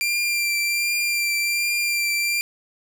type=tone with vibrato; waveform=sawtooth; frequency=2373 Hz; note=D7; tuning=17 cents sharp; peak=-17 dBFS; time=0.01-2.41 s; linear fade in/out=0 ms; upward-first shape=triangle; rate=1.3 Hz; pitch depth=21 cents each way; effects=none